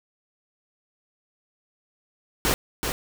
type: noise with echo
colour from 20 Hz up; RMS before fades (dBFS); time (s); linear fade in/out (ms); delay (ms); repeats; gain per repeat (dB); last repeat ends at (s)
pink; -22; 2.45-2.54; 0; 380; 1; -5; 2.92
effects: none